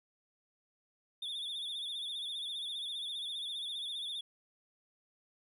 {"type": "tone with vibrato", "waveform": "triangle", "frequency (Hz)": 3510, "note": "A7", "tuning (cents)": -5, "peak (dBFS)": -36, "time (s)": [1.22, 4.21], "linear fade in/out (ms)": 5, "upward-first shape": "sine", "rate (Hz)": 15, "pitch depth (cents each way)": 82, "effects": []}